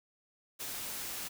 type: noise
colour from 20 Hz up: white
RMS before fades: -40 dBFS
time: 0.59-1.29 s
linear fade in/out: 20 ms
effects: none

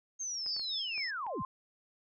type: linear sweep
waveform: sine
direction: down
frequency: 6480 to 45.12 Hz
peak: -35 dBFS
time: 0.19-1.43 s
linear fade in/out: 20 ms
type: tone with tremolo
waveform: sine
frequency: 5240 Hz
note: E8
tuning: 11 cents flat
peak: -35 dBFS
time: 0.45-1.11 s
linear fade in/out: 10 ms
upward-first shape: sine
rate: 4 Hz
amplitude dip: 65%
type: clicks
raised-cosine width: 0.5 ms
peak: -37 dBFS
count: 5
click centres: 0.463 / 0.565 / 0.596 / 0.979 / 1.266 s
type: tone with exponential growth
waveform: sine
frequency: 1046.5 Hz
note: C6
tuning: in tune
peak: -33 dBFS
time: 1.04-1.45 s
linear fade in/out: 2 ms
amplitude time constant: 88 ms
effects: none

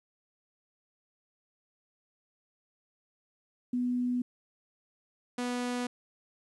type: tone pair in turn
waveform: sine / sawtooth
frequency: 246.9 / 245.7 Hz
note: B3 / B3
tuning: 0 / -9 cents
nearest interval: unison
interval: 9 cents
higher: first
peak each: -27 dBFS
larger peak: neither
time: 3.73-4.22 / 5.38-5.87 s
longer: neither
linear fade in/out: 5 ms
effects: resampled to 24000 Hz + 11-bit

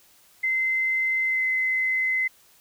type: tone with pitch glide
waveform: sine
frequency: 2066 to 2049 Hz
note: C7 to C7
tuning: -22 to -37 cents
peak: -21 dBFS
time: 0.43-2.28 s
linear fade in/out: 10 ms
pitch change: -15 cents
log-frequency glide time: 1.25-1.45 s
effects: white hiss -57 dBFS RMS until 2.6 s

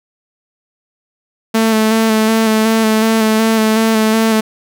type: tone with vibrato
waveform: sawtooth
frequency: 220.8 Hz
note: A3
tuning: 6 cents sharp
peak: -6 dBFS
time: 1.54-4.41 s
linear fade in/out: 10 ms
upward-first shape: square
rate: 2.7 Hz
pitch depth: 20 cents each way
effects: none

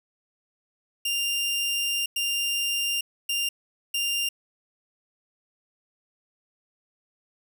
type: tone bursts at uneven times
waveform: sawtooth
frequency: 2794 Hz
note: F7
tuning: in tune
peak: -21 dBFS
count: 4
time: 1.05-2.06 / 2.16-3.01 / 3.29-3.49 / 3.94-4.29 s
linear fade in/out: 5 ms
effects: none

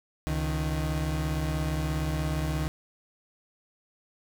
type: tone pair together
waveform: 35% pulse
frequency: 69.3 / 155.57 Hz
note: C#2 / D#3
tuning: 0 / 0 cents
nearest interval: octave + major second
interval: 1400 cents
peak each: -28 dBFS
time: 0.27-2.68 s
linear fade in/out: 0 ms
effects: none

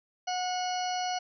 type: harmonic tone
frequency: 730 Hz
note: F#5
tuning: 24 cents flat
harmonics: 1 / 2 / 3 / 4 / 6 / 7 / 8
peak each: -30 / -42 / -44 / -40 / -41 / -45 / -42 dBFS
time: 0.27-1.19 s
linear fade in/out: 10 ms
effects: none

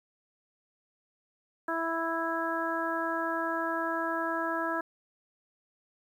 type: harmonic tone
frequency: 329.6 Hz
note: E4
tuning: in tune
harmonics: 1 / 2 / 3 / 4 / 5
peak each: -35 / -35 / -35 / -35 / -35 dBFS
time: 1.68-4.81 s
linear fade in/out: 5 ms
effects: 10-bit

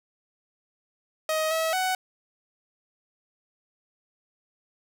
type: tone with pitch steps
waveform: sawtooth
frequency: 629 / 645 / 746 Hz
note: D#5 / E5 / F#5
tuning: +19 / -38 / +14 cents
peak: -20 dBFS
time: 1.29-1.95 s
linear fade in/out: 2 ms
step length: 220 ms
effects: none

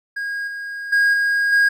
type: tone with level steps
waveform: triangle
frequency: 1634 Hz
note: G#6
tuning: 29 cents flat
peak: -21 / -25 / -11 / -14 / -10 dBFS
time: 0.16-1.69 s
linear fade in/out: 10 ms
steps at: 0.47 / 0.92 / 1.13 / 1.52 s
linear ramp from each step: 10 ms
effects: none

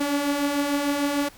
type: beating tone pair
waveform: sawtooth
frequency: 280.6 / 287.3 Hz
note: C#4 / D4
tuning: +21 / -38 cents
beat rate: 6.7 Hz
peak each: -26 / -19 dBFS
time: 0-1.29 s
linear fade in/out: 10 ms
effects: pink hiss -49 dBFS RMS until 1.37 s

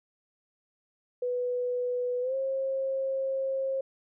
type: tone with pitch glide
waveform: sine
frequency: 493.9 to 535.5 Hz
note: B4 to C5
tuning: 0 to +40 cents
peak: -27 dBFS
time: 1.22-3.81 s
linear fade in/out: 5 ms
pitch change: +140 cents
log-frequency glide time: 2.21-2.35 s
effects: none

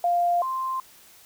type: tone pair in turn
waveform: sine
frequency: 698.5 / 1046.6 Hz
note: F5 / C6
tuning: 0 / 0 cents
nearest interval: perfect fifth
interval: 700 cents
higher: second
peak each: -19 / -25 dBFS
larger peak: first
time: 0.04-0.42 / 0.42-0.8 s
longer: neither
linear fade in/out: 2 ms
effects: white hiss -52 dBFS RMS until 1.25 s

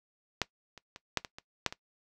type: clicks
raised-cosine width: 0.2 ms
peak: -10 / -30 / -27 / -9 / -22 / -26 / -9 / -22 dBFS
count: 8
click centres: 0.417 / 0.777 / 0.961 / 1.173 / 1.248 / 1.385 / 1.663 / 1.725 s
effects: noise-tail reverb RT60 0.1 s tail -19 dB re dry

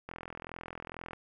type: click train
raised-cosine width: 0.5 ms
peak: -26 dBFS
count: 45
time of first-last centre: 0.09-1.133 s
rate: 42.2 Hz
effects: none

